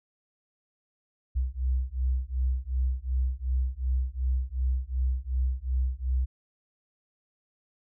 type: beating tone pair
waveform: sine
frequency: 62.6 / 65.3 Hz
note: B1 / C2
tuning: +24 / -3 cents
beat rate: 2.7 Hz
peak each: -28 dBFS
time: 1.35-6.26 s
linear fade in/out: 20 ms
effects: none